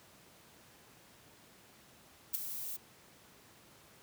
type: noise with ADSR envelope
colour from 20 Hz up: violet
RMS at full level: -30 dBFS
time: 2.33-2.77 s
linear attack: 19 ms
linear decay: 8 ms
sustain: -11 dB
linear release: 13 ms
effects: pink hiss -60 dBFS RMS until 4.02 s + high-pass 100 Hz 12 dB/octave